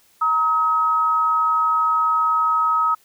sine tone pair together, 935 / 1273.9 Hz, A#5 / D#6, +5 / +40 cents, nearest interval perfect fourth, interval 535 cents, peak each -24 / -16 dBFS, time 0.21-2.95 s, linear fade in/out 10 ms, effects white hiss -57 dBFS RMS until 3.04 s

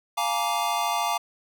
square chord, Bb dominant seventh, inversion second, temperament just, 699.2 / 839.1 / 932.3 / 1165.4 Hz, F5 / Ab5 / Bb5 / D6, +2 / +18 / 0 / -14 cents, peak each -30 dBFS, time 0.17-1.18 s, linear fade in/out 10 ms, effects none

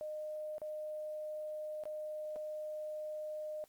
sine tone with dropouts, 612 Hz, D#5, 29 cents flat, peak -39 dBFS, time 0.01-3.64 s, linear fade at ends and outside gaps 0 ms, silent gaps 0.582-0.617 / 1.837-1.855 / 2.359-2.363 s, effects white hiss -70 dBFS RMS until 3.68 s + Opus 48 kbps

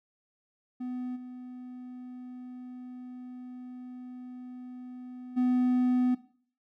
triangle tone with level steps, 250.4 Hz, B3, 24 cents sharp, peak -31 / -39 / -21 dBFS, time 0.8-6.15 s, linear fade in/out 10 ms, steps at 1.15 / 5.36 s, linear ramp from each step 20 ms, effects noise-tail reverb RT60 0.5 s tail -17 dB re dry

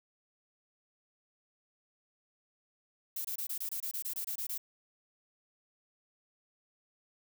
violet noise bursts, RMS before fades -37 dBFS, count 13, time 3.16-4.579 s, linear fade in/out 5 ms, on 87 ms, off 24 ms, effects none

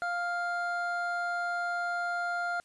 triangle tone pair together, 700 / 1400 Hz, F5 / F6, +4 / +4 cents, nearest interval octave, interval 1200 cents, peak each -31 / -30 dBFS, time 0.02-2.6 s, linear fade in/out 0 ms, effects white hiss -67 dBFS RMS until 2.64 s + resampled to 24000 Hz

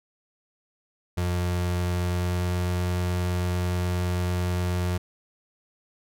35% pulse tone with pitch glide, 88.7 to 89.32 Hz, F2 to F2, +27 to +39 cents, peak -22 dBFS, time 1.17-4.98 s, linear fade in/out 10 ms, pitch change +12 cents, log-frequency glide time 1.95-2.61 s, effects none

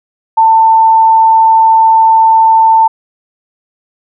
sine tone, 893 Hz, A5, 25 cents sharp, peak -3 dBFS, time 0.37-2.88 s, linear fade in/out 10 ms, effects none

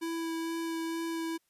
square tone with vibrato, 329.6 Hz, E4, in tune, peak -33 dBFS, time 0.01-1.38 s, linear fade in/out 20 ms, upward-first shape sine, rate 2.2 Hz, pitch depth 10 cents each way, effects white hiss -75 dBFS RMS until 1.49 s + resampled to 32000 Hz

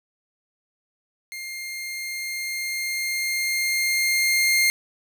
sawtooth tone with level ramp, 2116 Hz, C7, 19 cents sharp, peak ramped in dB -29 to -13 dBFS, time 1.32-4.7 s, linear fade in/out 0 ms, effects none

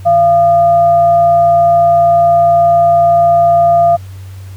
sine tone with frequency modulation, 686 Hz, F5, 31 cents flat, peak -5 dBFS, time 0.05-3.97 s, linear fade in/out 20 ms, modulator 533 Hz, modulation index 0.22, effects added 95 Hz sine -26 dBFS peak until 4.56 s + pink hiss -43 dBFS RMS until 4.56 s

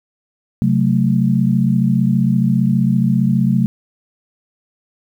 sine chord, F# diminished, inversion second, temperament equal with one note detuned, 133.41 / 185 / 220 Hz, C3 / F#3 / A3, +34 / 0 / 0 cents, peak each -16 dBFS, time 0.62-3.66 s, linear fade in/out 0 ms, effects 8-bit

